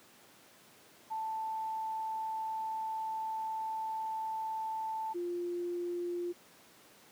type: tone pair in turn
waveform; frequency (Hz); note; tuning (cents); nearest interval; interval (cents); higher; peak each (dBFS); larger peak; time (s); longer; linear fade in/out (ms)
sine; 882 / 350; A5 / F4; +4 / +4; octave + major third; 1600; first; -34 / -33; second; 1.1-5.14 / 5.14-6.33; first; 20
effects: pink hiss -59 dBFS RMS until 7.11 s + high-pass 200 Hz 12 dB/octave